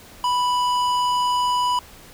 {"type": "tone with tanh clipping", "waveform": "sine", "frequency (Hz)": 987.8, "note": "B5", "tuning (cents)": 0, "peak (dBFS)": -20, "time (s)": [0.24, 1.79], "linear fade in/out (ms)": 2, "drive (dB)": 15, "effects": ["pink hiss -45 dBFS RMS until 2.13 s"]}